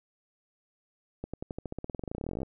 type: accelerating click train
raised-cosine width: 2 ms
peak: -22 dBFS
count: 29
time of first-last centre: 1.24-2.432 s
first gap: 96 ms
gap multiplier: 0.93
effects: none